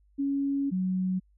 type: tone pair in turn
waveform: sine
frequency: 278.2 / 185.68 Hz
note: C#4 / F#3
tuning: +6 / +6 cents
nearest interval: perfect fifth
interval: 700 cents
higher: first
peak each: -25 dBFS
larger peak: neither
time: 0.18-0.71 / 0.71-1.2 s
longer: first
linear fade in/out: 20 ms
effects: added 50 Hz sine -60 dBFS peak until 1.37 s

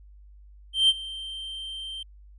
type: tone with ADSR envelope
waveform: triangle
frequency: 3136 Hz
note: G7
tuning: in tune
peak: -13 dBFS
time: 0.73-2.03 s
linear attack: 160 ms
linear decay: 37 ms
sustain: -19 dB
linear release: 5 ms
effects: added 50 Hz sine -47 dBFS peak until 2.38 s + resampled to 24000 Hz

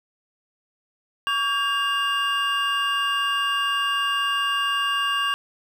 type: tone cluster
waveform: triangle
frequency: 1134 / 1609 / 2807 Hz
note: C#6 / G6 / F7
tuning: +39 / +45 / +8 cents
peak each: -23 / -25 / -23 dBFS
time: 1.27-5.34 s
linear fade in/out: 0 ms
effects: none

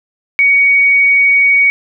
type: tone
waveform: sine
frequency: 2244 Hz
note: C#7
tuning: 21 cents sharp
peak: -6 dBFS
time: 0.39-1.7 s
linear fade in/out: 0 ms
effects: none

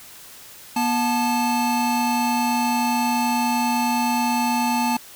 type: tone pair together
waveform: square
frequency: 241.3 / 874.9 Hz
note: B3 / A5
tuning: -40 / -10 cents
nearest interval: octave + minor seventh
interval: 2230 cents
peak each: -23 / -22 dBFS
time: 0.76-4.97 s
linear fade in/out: 5 ms
effects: white hiss -43 dBFS RMS until 5.15 s

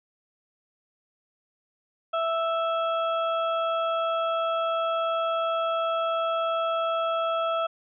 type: harmonic tone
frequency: 659.3 Hz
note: E5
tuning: in tune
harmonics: 1 / 2 / 4 / 5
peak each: -26 / -27 / -41 / -39 dBFS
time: 2.13-7.67 s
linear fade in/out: 10 ms
effects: none

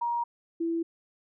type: tone pair in turn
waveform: sine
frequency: 946 / 332.7 Hz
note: A#5 / E4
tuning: +25 / +16 cents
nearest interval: octave + tritone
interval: 1809 cents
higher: first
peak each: -26 dBFS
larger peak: neither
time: 0.01-0.24 / 0.6-0.83 s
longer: neither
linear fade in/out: 10 ms
effects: none

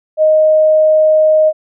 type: tone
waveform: sine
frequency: 622.3 Hz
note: D#5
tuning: in tune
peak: -6 dBFS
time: 0.17-1.53 s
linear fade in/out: 50 ms
effects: none

